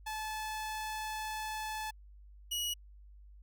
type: tone pair in turn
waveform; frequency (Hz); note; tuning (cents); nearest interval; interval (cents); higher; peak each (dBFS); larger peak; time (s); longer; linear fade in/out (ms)
sawtooth; 866 / 2911; A5 / F#7; -28 / -29; octave + major sixth; 2099; second; -33 / -30; second; 0.06-1.91 / 2.51-2.74; first; 10
effects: added 50 Hz sine -52 dBFS peak until 3.42 s